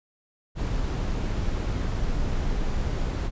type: noise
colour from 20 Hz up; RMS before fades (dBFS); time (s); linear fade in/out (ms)
brown; -26; 0.55-3.31; 50
effects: resampled to 16000 Hz